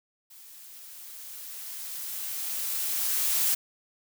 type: noise with level ramp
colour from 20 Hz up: blue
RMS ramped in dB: -50 to -24 dBFS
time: 0.3-3.55 s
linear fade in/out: 10 ms
effects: none